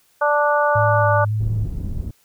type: harmonic tone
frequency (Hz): 293.7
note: D4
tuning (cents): 0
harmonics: 2 / 3 / 4 / 5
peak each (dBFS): -18 / -20 / -21 / -22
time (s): 0.21-1.25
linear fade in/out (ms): 10
type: tone with vibrato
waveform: sine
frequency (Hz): 106.4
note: G#2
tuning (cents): +42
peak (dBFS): -18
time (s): 0.75-1.66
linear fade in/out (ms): 10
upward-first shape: square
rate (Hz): 1.8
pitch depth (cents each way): 23
type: low-pass noise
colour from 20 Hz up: pink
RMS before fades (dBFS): -26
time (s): 1.4-2.11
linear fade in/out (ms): 5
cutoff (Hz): 150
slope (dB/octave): 12
effects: white hiss -59 dBFS RMS until 2.24 s